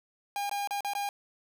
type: tone with dropouts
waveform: 45% pulse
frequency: 809 Hz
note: G#5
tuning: 46 cents flat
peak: -30 dBFS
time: 0.36-1.09 s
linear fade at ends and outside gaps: 1 ms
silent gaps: 0.495-0.513 / 0.674-0.708 / 0.807-0.847 / 0.935-0.951 s
effects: none